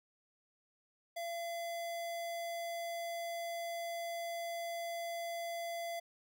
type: tone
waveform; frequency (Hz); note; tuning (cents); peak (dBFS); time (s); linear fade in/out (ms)
square; 680; F5; -46; -39; 1.16-6; 10
effects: none